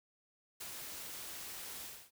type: noise with ADSR envelope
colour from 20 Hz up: white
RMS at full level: -44 dBFS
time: 0.6-2.11 s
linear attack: 11 ms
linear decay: 39 ms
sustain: -2 dB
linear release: 280 ms
effects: none